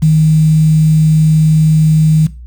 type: tone with quantisation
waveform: sine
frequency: 156.5 Hz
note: D#3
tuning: 10 cents sharp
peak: -5 dBFS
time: 0.02-2.27 s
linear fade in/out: 10 ms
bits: 5
effects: noise-tail reverb RT60 0.3 s tail -17 dB re dry + added 60 Hz sine -28 dBFS peak until 2.46 s